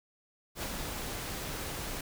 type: noise with ADSR envelope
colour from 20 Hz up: pink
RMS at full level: -35 dBFS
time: 0.55-2.01 s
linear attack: 73 ms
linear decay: 63 ms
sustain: -3 dB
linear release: 4 ms
effects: none